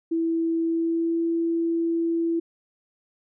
sine tone with pitch glide, 329.6 to 333.4 Hz, E4 to E4, 0 to +20 cents, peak -21 dBFS, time 0.11-2.4 s, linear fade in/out 10 ms, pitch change +20 cents, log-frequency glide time 0.62-1.21 s, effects none

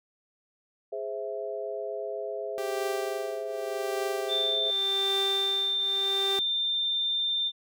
sine chord, Ab augmented, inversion none, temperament equal, 415.3 / 523.3 / 659.3 Hz, Ab4 / C5 / E5, 0 / 0 / 0 cents, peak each -35 / -37 / -35 dBFS, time 0.92-4.71 s, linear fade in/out 10 ms
sawtooth tone with tremolo, 392 Hz, G4, in tune, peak -25 dBFS, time 2.58-6.39 s, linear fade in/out 0 ms, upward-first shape triangle, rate 0.86 Hz, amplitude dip 90%
sine tone with pitch glide, 3564 to 3589 Hz, A7 to A7, +22 to +34 cents, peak -25 dBFS, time 4.28-7.52 s, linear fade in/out 50 ms, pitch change +12 cents, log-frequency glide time 4.49-6.08 s
effects none

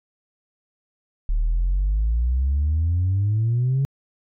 sine exponential sweep, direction up, 36.38 to 139.5 Hz, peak -16 dBFS, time 1.29-3.85 s, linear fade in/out 0 ms, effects tanh soft clip ceiling -15 dBFS

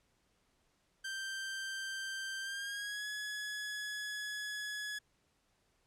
sawtooth tone with pitch glide, 1568 to 1690.3 Hz, G6 to G#6, 0 to +30 cents, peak -35 dBFS, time 1.04-4.99 s, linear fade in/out 10 ms, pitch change +130 cents, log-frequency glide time 2.4-3.07 s, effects pink hiss -75 dBFS RMS until 5.86 s + low-pass 10000 Hz 12 dB/octave

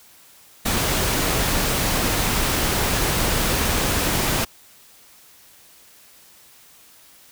pink noise, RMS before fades -21 dBFS, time 0.65-4.45 s, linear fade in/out 10 ms, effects white hiss -50 dBFS RMS until 7.31 s

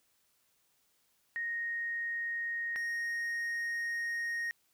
sine / triangle tone pair in turn, 1864.7 / 1864.7 Hz, A#6 / A#6, 0 / 0 cents, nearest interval unison, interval 0 cents, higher neither, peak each -33 / -31 dBFS, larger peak second, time 1.36-2.76 / 2.76-4.51 s, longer second, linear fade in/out 0 ms, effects white hiss -73 dBFS RMS until 4.73 s

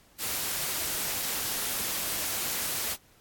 white noise, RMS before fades -31 dBFS, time 0.18-2.97 s, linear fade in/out 50 ms, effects pink hiss -60 dBFS RMS until 3.2 s + AAC 64 kbps

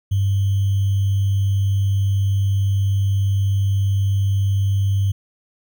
sine tone with sample-and-hold, 98.3 Hz, G2, 5 cents sharp, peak -15 dBFS, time 0.11-5.12 s, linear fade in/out 10 ms, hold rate 3150 Hz, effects none

